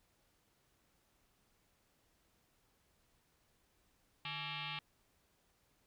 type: tone with frequency modulation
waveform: sine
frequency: 150.9 Hz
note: D3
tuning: 47 cents sharp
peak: -40 dBFS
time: 4.25-4.79 s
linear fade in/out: 2 ms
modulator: 501 Hz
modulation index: 6.9
effects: pink hiss -75 dBFS RMS until 5.86 s